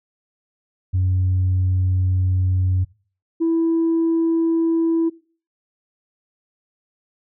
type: tone pair in turn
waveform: sine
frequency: 92.5 / 329.6 Hz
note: F#2 / E4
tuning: 0 / 0 cents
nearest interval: octave + minor seventh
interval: 2200 cents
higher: second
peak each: -14 dBFS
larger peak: neither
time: 0.93-2.85 / 3.4-5.1 s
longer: first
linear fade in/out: 20 ms
effects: noise-tail reverb RT60 0.4 s tail -21 dB re dry + tanh soft clip ceiling -13 dBFS